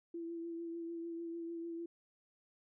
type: tone with vibrato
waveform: sine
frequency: 335.5 Hz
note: E4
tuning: 31 cents sharp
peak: -40 dBFS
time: 0.14-1.86 s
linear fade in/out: 5 ms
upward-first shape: triangle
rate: 6.7 Hz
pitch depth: 26 cents each way
effects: none